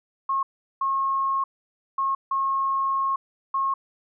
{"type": "tone bursts at uneven times", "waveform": "sine", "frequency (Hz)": 1084, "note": "C#6", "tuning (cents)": -39, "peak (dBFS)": -21, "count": 5, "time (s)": [[0.29, 0.43], [0.81, 1.44], [1.98, 2.15], [2.31, 3.16], [3.54, 3.74]], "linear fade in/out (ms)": 5, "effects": []}